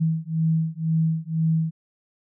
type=beating tone pair; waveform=sine; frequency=160.2 / 162.2 Hz; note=E3 / E3; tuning=-49 / -28 cents; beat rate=2 Hz; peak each=-23 dBFS; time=0-1.71 s; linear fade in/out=20 ms; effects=none